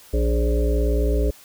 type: harmonic tone with a mistuned harmonic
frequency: 58.27 Hz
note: A#1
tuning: in tune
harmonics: 1 / 3 / 5 / 7 / 9 / 10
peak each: -18 / -33 / -29 / -26 / -30 / -32 dBFS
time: 0.13-1.31 s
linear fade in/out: 10 ms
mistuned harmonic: 7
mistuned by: +31 cents
effects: white hiss -48 dBFS RMS until 1.44 s